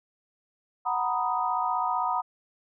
sine chord, B major seventh, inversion second, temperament equal, 740 / 932.3 / 987.8 / 1244.5 Hz, F#5 / A#5 / B5 / D#6, 0 / 0 / 0 / 0 cents, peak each -30 dBFS, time 0.85-2.22 s, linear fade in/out 20 ms, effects none

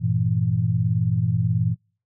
sine chord, E diminished, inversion first, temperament equal, 98 / 116.54 / 164.81 Hz, G2 / Bb2 / E3, 0 / 0 / 0 cents, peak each -25 / -21 / -24 dBFS, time 0-1.76 s, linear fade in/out 50 ms, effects noise-tail reverb RT60 0.4 s tail -26 dB re dry

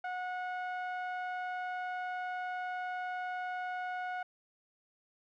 sawtooth tone with low-pass filter, 730 Hz, F#5, 24 cents flat, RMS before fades -38 dBFS, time 0.04-4.23 s, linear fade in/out 5 ms, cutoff 1600 Hz, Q 1.3, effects none

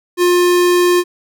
square tone, 354.6 Hz, F4, 26 cents sharp, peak -10 dBFS, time 0.17-1.04 s, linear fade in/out 50 ms, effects none

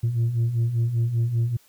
sine beating tone pair, 112.9 / 118 Hz, A2 / A#2, +45 / +22 cents, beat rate 5.1 Hz, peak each -25 / -19 dBFS, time 0.03-1.57 s, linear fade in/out 10 ms, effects tanh soft clip ceiling -17 dBFS + white hiss -58 dBFS RMS until 1.68 s

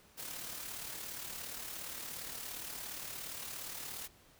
white noise with amplitude modulation, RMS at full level -42 dBFS, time 0.17-4.08 s, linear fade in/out 20 ms, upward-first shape sine, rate 37.2 Hz, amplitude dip 45%, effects pink hiss -63 dBFS RMS until 4.39 s

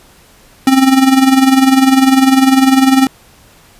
square tone with tremolo, 265.4 Hz, C4, 25 cents sharp, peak -4 dBFS, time 0.67-3.07 s, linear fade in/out 2 ms, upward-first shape sine, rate 20 Hz, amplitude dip 65%, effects pink hiss -44 dBFS RMS until 3.79 s + resampled to 32000 Hz

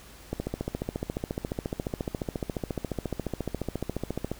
click train, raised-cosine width 2 ms, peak -16 dBFS, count 58, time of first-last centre 0.33-4.316 s, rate 14.3 Hz, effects added 50 Hz sine -51 dBFS peak until 4.39 s + pink hiss -50 dBFS RMS until 4.39 s

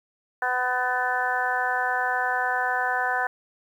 harmonic tone, 250.9 Hz, B3, 28 cents sharp, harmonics 2 / 3 / 4 / 5 / 6 / 7, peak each -35 / -27 / -30 / -37 / -27 / -29 dBFS, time 0.42-3.27 s, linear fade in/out 2 ms, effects 9-bit

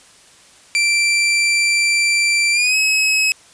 sawtooth tone with pitch glide, 2349 to 2562 Hz, D7 to E7, 0 to -50 cents, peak -10 dBFS, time 0.75-3.32 s, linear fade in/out 0 ms, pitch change +150 cents, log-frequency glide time 2.52-2.76 s, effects white hiss -47 dBFS RMS until 3.53 s + resampled to 22050 Hz

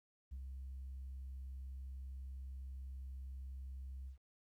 sine tone with ADSR envelope, 66.1 Hz, C2, 18 cents sharp, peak -40 dBFS, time 0.31-4.18 s, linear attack 18 ms, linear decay 55 ms, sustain -3 dB, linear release 110 ms, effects tanh soft clip ceiling -42 dBFS + 13-bit

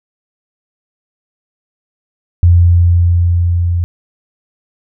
sine tone with level ramp, 86.8 Hz, F2, 10 cents flat, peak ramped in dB -3 to -11 dBFS, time 2.43-3.84 s, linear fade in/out 0 ms, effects none

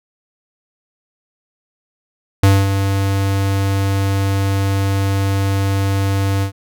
square tone with ADSR envelope, 98 Hz, G2, in tune, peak -7 dBFS, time 2.43-6.52 s, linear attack 5 ms, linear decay 230 ms, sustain -8 dB, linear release 94 ms, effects none

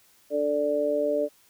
harmonic tone, 146.83 Hz, D3, in tune, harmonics 2 / 3 / 4, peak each -31 / -28 / -24 dBFS, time 0.3-1.29 s, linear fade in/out 50 ms, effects white hiss -60 dBFS RMS until 1.49 s

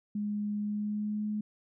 sine tone with pitch glide, 207.7 to 211.3 Hz, G#3 to G#3, 0 to +30 cents, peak -30 dBFS, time 0.15-1.41 s, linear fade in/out 5 ms, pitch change +30 cents, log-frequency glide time 0.58-1.26 s, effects none

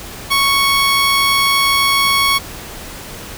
15% pulse tone, 1108 Hz, C#6, 1 cent flat, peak -5 dBFS, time 0.3-2.39 s, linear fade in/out 20 ms, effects pink hiss -31 dBFS RMS until 3.37 s

